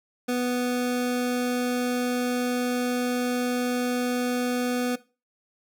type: tone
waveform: 25% pulse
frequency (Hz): 247.1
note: B3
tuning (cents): +1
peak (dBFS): -20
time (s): 0.28-4.96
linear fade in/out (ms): 10
effects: noise-tail reverb RT60 0.3 s tail -18 dB re dry